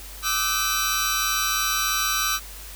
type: tone cluster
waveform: sawtooth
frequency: 1188 / 1294 / 1530 / 3965 / 5770 Hz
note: D6 / E6 / G6 / B7 / F#8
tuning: +20 / -32 / -42 / +6 / -44 cents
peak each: -25 dBFS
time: 0.22-2.4 s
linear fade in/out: 50 ms
effects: added 50 Hz sine -40 dBFS peak until 2.75 s + white hiss -41 dBFS RMS until 2.75 s

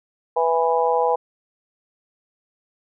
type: harmonic tone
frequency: 164.81 Hz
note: E3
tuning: in tune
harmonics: 3 / 4 / 5 / 6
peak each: -20 / -25 / -21 / -24 dBFS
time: 0.36-1.16 s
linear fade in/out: 10 ms
effects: none

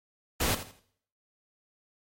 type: noise with echo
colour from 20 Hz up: pink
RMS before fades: -27 dBFS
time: 0.4-0.55 s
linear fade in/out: 5 ms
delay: 82 ms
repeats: 3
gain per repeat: -12 dB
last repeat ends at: 0.796 s
effects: noise-tail reverb RT60 0.6 s tail -17 dB re dry + MP3 64 kbps

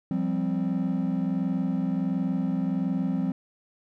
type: chord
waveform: triangle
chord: F suspended second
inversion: none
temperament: equal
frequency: 174.61 / 196 / 261.6 Hz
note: F3 / G3 / C4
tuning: 0 / 0 / 0 cents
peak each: -26 dBFS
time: 0.11-3.32 s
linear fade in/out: 2 ms
effects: tanh soft clip ceiling -16 dBFS

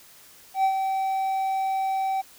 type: tone with ADSR envelope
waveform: triangle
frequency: 770 Hz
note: G5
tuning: 31 cents flat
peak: -15 dBFS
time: 0.54-2.22 s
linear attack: 100 ms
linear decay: 78 ms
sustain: -6 dB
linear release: 18 ms
effects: white hiss -51 dBFS RMS until 2.38 s

